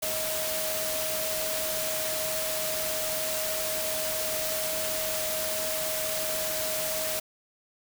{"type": "tone in noise", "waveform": "sine", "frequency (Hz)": 630, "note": "D#5", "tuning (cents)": 21, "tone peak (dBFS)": -33, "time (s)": [0.02, 7.2], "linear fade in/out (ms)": 10, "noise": "white", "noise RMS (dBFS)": -31, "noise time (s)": [0.02, 7.2], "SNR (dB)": -5, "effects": []}